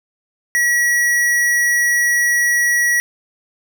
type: tone with hard clipping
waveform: sine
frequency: 1924 Hz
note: B6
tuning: 46 cents flat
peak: -14 dBFS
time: 0.55-3 s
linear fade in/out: 0 ms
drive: 17 dB
effects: none